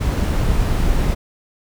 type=noise; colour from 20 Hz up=brown; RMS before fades=-17 dBFS; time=0-1.15 s; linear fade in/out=20 ms; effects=none